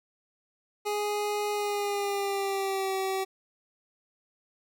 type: tone with pitch glide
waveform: 25% pulse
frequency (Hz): 415.3 to 383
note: G#4 to G4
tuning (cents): 0 to -40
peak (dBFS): -24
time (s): 0.85-3.25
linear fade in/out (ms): 20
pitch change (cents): -140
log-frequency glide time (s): 1.52-2.95
effects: none